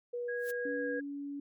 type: tone with pitch glide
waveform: sine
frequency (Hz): 483.6 to 488.7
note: B4 to B4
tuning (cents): -36 to -18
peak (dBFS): -34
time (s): 0.13-1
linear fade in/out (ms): 10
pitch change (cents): +18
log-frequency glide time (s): 0.26-0.85
type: tone with vibrato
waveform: sine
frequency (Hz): 1644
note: G#6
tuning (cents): -18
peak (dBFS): -38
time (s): 0.28-1.01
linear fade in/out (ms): 10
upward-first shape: triangle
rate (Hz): 2.8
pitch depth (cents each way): 9
type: noise with exponential growth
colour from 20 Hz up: blue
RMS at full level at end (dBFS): -42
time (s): 0.36-0.51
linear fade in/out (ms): 5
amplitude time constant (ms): 32
type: tone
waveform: sine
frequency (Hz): 283.8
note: C#4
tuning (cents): +41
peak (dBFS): -37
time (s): 0.65-1.4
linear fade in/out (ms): 5
effects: MP3 96 kbps